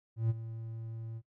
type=tone with ADSR envelope; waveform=triangle; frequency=113.2 Hz; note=A2; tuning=50 cents sharp; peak=-23 dBFS; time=0.16-1.22 s; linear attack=140 ms; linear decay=27 ms; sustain=-14 dB; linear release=51 ms; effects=noise-tail reverb RT60 0.1 s tail -22 dB re dry